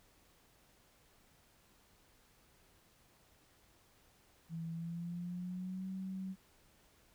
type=tone with pitch glide; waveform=sine; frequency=164.81 to 189.32 Hz; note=E3 to F#3; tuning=0 to +40 cents; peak=-39 dBFS; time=4.49-6.36 s; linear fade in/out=50 ms; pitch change=+240 cents; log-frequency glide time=4.71-5.88 s; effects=pink hiss -68 dBFS RMS until 7.14 s